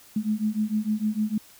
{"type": "beating tone pair", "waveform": "sine", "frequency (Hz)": [210.7, 217.3], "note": ["G#3", "A3"], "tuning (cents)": [25, -21], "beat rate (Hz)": 6.6, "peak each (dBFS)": -26, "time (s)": [0.16, 1.38], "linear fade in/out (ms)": 5, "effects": ["white hiss -52 dBFS RMS until 1.59 s"]}